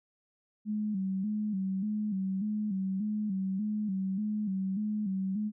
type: tone with vibrato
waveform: sine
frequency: 201.1 Hz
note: G3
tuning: 44 cents sharp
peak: -29 dBFS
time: 0.65-5.52 s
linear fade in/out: 50 ms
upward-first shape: square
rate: 1.7 Hz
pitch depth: 90 cents each way
effects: none